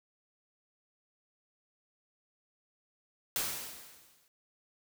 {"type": "noise with exponential decay", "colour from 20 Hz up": "white", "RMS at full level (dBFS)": -31, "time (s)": [3.36, 4.28], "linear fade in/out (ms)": 1, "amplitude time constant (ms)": 200, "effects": []}